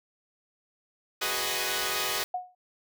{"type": "chord", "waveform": "5% pulse", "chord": "G# minor seventh", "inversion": "third", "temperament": "equal", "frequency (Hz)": [370, 415.3, 493.9, 622.3], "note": ["F#4", "G#4", "B4", "D#5"], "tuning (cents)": [0, 0, 0, 0], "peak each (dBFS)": -23, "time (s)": [1.21, 2.24], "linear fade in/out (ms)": 10}
{"type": "noise", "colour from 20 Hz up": "white", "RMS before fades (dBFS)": -36, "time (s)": [1.23, 2.24], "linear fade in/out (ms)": 0}
{"type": "tone with exponential decay", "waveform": "sine", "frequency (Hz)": 728, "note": "F#5", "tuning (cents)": -28, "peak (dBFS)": -25, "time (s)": [2.34, 2.55], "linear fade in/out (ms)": 5, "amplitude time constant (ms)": 45}
{"effects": []}